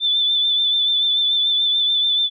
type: tone with vibrato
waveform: sine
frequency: 3520 Hz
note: A7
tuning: in tune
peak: -15 dBFS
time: 0-2.3 s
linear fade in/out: 50 ms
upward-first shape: sine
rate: 6.9 Hz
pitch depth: 31 cents each way
effects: none